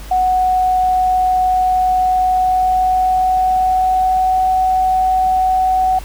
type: tone with pitch glide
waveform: sine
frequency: 740 to 748.2 Hz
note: F#5 to F#5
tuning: 0 to +19 cents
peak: -11 dBFS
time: 0.11-5.99 s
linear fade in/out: 5 ms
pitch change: +19 cents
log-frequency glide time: 2.14-4.51 s
effects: added 50 Hz sine -29 dBFS peak until 6.04 s + pink hiss -37 dBFS RMS until 6.04 s